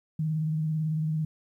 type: tone with vibrato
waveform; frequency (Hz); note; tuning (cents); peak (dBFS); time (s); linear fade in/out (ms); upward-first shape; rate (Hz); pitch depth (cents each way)
sine; 156.3; D#3; +8; -25; 0.19-1.25; 5; square; 18; 30
effects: 11-bit